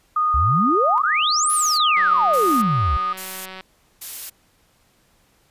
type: tone with tremolo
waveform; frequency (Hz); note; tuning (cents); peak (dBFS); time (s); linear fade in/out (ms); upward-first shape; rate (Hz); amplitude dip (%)
sine; 1233; D#6; -16; -16; 0.16-3.13; 5; square; 0.61; 35
type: exponential two-way sweep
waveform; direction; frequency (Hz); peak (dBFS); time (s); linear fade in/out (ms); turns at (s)
sine; up then down; 61.74 to 10548 to 61.74; -18; 0.34-2.97; 5; 1.52
type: noise bursts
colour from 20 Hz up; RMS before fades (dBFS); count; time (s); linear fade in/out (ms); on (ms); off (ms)
blue; -31; 4; 1.49-4.3; 10; 290; 550
type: click train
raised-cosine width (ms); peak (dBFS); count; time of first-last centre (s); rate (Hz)
0.3; -20; 309; 1.97-3.608; 188
effects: pink hiss -60 dBFS RMS until 5.5 s + resampled to 32000 Hz